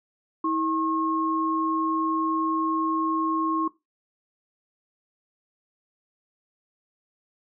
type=tone pair together; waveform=sine; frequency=321.4 / 1081 Hz; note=E4 / C#6; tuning=-44 / -44 cents; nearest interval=octave + major sixth; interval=2100 cents; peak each=-25 dBFS; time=0.44-3.68 s; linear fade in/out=5 ms; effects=noise-tail reverb RT60 0.2 s tail -17 dB re dry